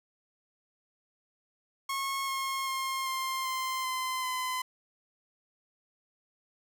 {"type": "tone with pitch steps", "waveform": "sawtooth", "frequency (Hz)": [1090, 1078.1, 1066.3, 1054.7, 1043.2, 1031.8, 1020.5], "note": ["C#6", "C#6", "C6", "C6", "C6", "C6", "C6"], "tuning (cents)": [-29, -49, 32, 14, -5, -24, -44], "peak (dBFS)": -27, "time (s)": [1.89, 4.62], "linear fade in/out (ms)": 5, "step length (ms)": 390, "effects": []}